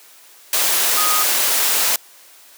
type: tone in noise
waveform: sine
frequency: 1244.5 Hz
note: D#6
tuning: in tune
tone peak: -20 dBFS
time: 0.97-1.23 s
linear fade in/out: 2 ms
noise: white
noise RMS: -17 dBFS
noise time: 0.53-1.96 s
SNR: -6 dB
effects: white hiss -46 dBFS RMS until 2.57 s + high-pass 400 Hz 12 dB/octave